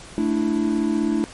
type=chord; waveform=triangle; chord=A suspended fourth; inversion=none; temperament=equal; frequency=220 / 293.7 / 329.6 Hz; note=A3 / D4 / E4; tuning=0 / 0 / 0 cents; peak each=-21 dBFS; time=0.18-1.24 s; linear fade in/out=0 ms; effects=pink hiss -41 dBFS RMS until 1.33 s + MP3 48 kbps